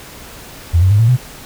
sine tone with pitch steps, 84.9 / 93.66 / 103.32 / 113.98 / 125.75 Hz, F2 / F#2 / G#2 / A#2 / B2, -48 / +22 / -8 / -38 / +32 cents, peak -7 dBFS, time 0.73-1.17 s, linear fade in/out 20 ms, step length 88 ms, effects pink hiss -35 dBFS RMS until 1.45 s

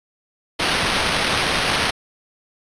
blue noise with sample-and-hold, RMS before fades -20 dBFS, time 0.59-1.91 s, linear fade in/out 10 ms, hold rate 7350 Hz, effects resampled to 22050 Hz

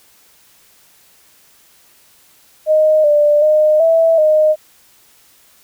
sine tone with pitch steps, 620 / 591 / 613 / 656 / 617 Hz, D#5 / D5 / D#5 / E5 / D#5, -6 / +11 / -26 / -9 / -15 cents, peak -8 dBFS, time 2.66-4.56 s, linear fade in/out 50 ms, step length 380 ms, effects white hiss -50 dBFS RMS until 5.63 s

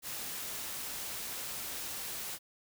white noise, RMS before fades -40 dBFS, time 0.02-2.39 s, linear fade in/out 50 ms, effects none

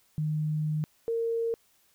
sine tone pair in turn, 153.4 / 459.7 Hz, D#3 / A#4, -24 / -24 cents, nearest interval octave + perfect fifth, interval 1900 cents, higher second, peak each -26 dBFS, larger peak neither, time 0.18-0.84 / 1.08-1.54 s, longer first, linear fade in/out 0 ms, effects white hiss -66 dBFS RMS until 1.94 s

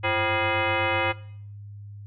sine tone with frequency modulation, 778 Hz, G5, 13 cents flat, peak -21 dBFS, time 0.03-1.13 s, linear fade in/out 20 ms, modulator 436 Hz, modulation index 4.5, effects noise-tail reverb RT60 0.6 s tail -19 dB re dry + added 102 Hz sine -38 dBFS peak until 2.06 s

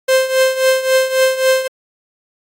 45% pulse tone with tremolo, 523.3 Hz, C5, in tune, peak -8 dBFS, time 0.08-1.68 s, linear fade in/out 10 ms, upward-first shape triangle, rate 3.7 Hz, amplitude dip 80%, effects AAC 48 kbps

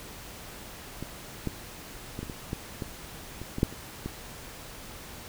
clicks, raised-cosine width 3 ms, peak -21 / -16 / -21 / -22 / -24 / -18 / -20 / -26 / -20 / -8 / -29 / -20 dBFS, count 12, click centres 1.026 / 1.473 / 2.191 / 2.23 / 2.298 / 2.531 / 2.822 / 3.416 / 3.584 / 3.631 / 3.726 / 4.06 s, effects pink hiss -44 dBFS RMS until 5.28 s

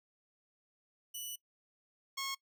10% pulse tone pair in turn, 2960 / 1089.7 Hz, F#7 / C#6, 0 / -30 cents, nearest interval octave + perfect fourth, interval 1730 cents, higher first, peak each -32 / -28 dBFS, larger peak second, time 1.14-1.36 / 2.17-2.35 s, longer first, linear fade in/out 10 ms, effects noise-tail reverb RT60 0.1 s tail -21 dB re dry

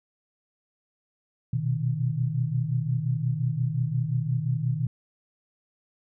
sine tone cluster, 120.6 / 126.3 / 155.6 Hz, B2 / B2 / D#3, -41 / +39 / 0 cents, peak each -28 dBFS, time 1.53-4.87 s, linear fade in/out 5 ms, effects none

